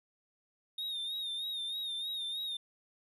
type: tone with vibrato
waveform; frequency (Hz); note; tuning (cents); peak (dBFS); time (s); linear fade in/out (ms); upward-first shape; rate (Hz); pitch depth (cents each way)
triangle; 3689; A#7; -19; -34; 0.78-2.57; 5; sine; 3.2; 63
effects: none